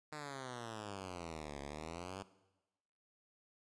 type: exponential two-way sweep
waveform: 5% pulse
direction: down then up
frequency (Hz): 154.3 to 69.3 to 99.5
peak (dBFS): -33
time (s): 0.12-2.23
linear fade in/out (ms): 5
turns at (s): 1.61
effects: noise-tail reverb RT60 1.0 s tail -17 dB re dry + resampled to 22050 Hz